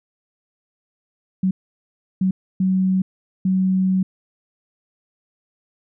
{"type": "tone bursts at uneven times", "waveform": "sine", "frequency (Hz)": 187.8, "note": "F#3", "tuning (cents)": 26, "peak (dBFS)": -15, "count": 4, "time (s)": [[1.43, 1.51], [2.21, 2.31], [2.6, 3.02], [3.45, 4.03]], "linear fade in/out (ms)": 5, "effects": []}